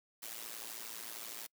white noise with amplitude modulation, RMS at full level -42 dBFS, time 0.22-1.47 s, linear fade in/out 10 ms, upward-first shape sine, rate 113 Hz, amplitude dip 80%, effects noise-tail reverb RT60 0.1 s tail -26 dB re dry + high-pass 200 Hz 12 dB/octave

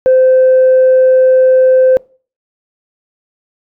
sine tone, 517 Hz, C5, 21 cents flat, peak -3 dBFS, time 0.06-1.97 s, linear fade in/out 0 ms, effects noise-tail reverb RT60 0.4 s tail -25 dB re dry + tanh soft clip ceiling -2 dBFS

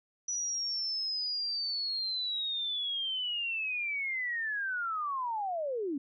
sine linear sweep, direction down, 5910 to 261.6 Hz, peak -31 dBFS, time 0.28-5.98 s, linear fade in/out 5 ms, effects none

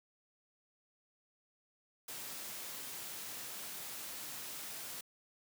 white noise, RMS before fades -45 dBFS, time 2.08-5.01 s, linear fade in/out 5 ms, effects high-pass 100 Hz 12 dB/octave

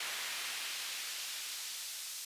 brown noise with high-pass filter sweep, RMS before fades -41 dBFS, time 0-2.25 s, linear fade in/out 5 ms, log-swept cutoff 2100 to 5200 Hz, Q 0.85, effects resampled to 32000 Hz

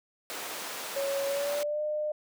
pink high-pass noise, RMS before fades -38 dBFS, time 0.3-1.63 s, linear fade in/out 0 ms, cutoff 490 Hz, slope 12 dB/octave
sine tone with pitch glide, 554.4 to 604.6 Hz, C#5 to D#5, 0 to -50 cents, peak -28 dBFS, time 0.96-2.12 s, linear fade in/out 5 ms, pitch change +150 cents, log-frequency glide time 1.27-1.81 s
effects none

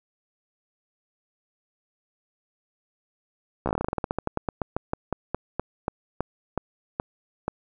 slowing click train, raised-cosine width 1 ms, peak -11 dBFS, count 29, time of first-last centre 3.66-7.48 s, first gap 14 ms, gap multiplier 1.14, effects none

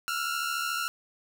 sawtooth tone pair together, 1344.3 / 1418 Hz, E6 / F6, +34 / +26 cents, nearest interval minor second, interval 92 cents, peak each -28 dBFS, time 0.08-0.88 s, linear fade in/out 0 ms, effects none

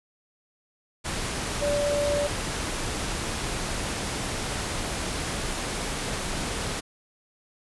sine tone in noise, 580 Hz, D5, 22 cents flat, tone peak -23 dBFS, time 1.61-2.28 s, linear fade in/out 20 ms, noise pink, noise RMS -30 dBFS, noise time 1.04-6.81 s, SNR +4 dB, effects resampled to 24000 Hz

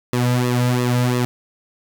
sawtooth tone with flanger, 123.47 Hz, B2, in tune, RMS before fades -18 dBFS, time 0.13-1.25 s, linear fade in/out 0 ms, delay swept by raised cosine 1.3 to 2.8 ms, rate 2.9 Hz, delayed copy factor -0.75, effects none

